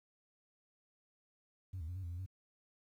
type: tone with pitch steps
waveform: sine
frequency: 93.4 / 78.8 / 88.9 / 94.9 / 85.5 / 87.3 / 94 Hz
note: F#2 / D#2 / F2 / F#2 / F2 / F2 / F#2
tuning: +17 / +23 / +31 / +44 / -36 / 0 / +28 cents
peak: -38 dBFS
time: 1.73-2.262 s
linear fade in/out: 10 ms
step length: 76 ms
effects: tanh soft clip ceiling -38 dBFS + 12-bit